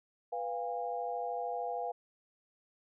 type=chord; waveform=sine; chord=F diminished; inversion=second; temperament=equal with one note detuned; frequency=493.9 / 698.5 / 811.6 Hz; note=Cb5 / F5 / Ab5; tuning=0 / 0 / -40 cents; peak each=-39 / -37 / -39 dBFS; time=0.32-1.92 s; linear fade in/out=10 ms; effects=none